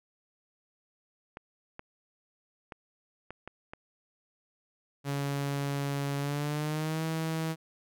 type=clicks; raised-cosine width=0.5 ms; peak=-26 dBFS; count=6; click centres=1.371 / 1.794 / 2.722 / 3.306 / 3.476 / 3.735 s
type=tone with pitch glide; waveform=sawtooth; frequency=140.9 to 160.92 Hz; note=C#3 to E3; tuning=+29 to -41 cents; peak=-26 dBFS; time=5.04-7.56 s; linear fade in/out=50 ms; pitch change=+230 cents; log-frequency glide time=6.18-7.04 s
effects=none